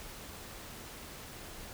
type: silence
effects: pink hiss -47 dBFS RMS until 1.73 s